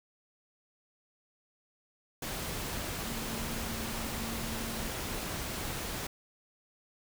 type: tone in noise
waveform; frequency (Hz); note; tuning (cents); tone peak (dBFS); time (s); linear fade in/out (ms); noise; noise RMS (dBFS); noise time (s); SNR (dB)
sine; 226.7; A#3; -48; -41; 3.05-4.89; 5; pink; -37; 2.22-6.07; -7
effects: none